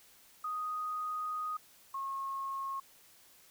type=tone pair in turn; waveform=sine; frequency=1244.5 / 1085.3 Hz; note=D#6 / C#6; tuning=0 / -37 cents; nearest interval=major second; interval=237 cents; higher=first; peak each=-34 / -35 dBFS; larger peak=first; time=0.44-1.57 / 1.94-2.8 s; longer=first; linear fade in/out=5 ms; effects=white hiss -61 dBFS RMS until 3.5 s